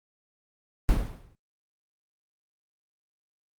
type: noise with exponential decay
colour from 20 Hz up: brown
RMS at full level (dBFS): -20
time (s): 0.89-1.35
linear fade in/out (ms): 0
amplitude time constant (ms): 100
effects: Opus 32 kbps